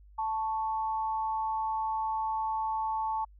sine tone pair together, 880 / 1108.7 Hz, A5 / C#6, 0 / 0 cents, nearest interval major third, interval 400 cents, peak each -29 / -37 dBFS, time 0.18-3.25 s, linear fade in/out 10 ms, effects added 50 Hz sine -52 dBFS peak until 3.39 s

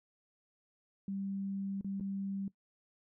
sine tone with dropouts, 196 Hz, G3, in tune, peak -35 dBFS, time 1.08-2.48 s, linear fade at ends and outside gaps 2 ms, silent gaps 1.811-1.845 / 1.999-2.008 s, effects noise-tail reverb RT60 0.1 s tail -19 dB re dry

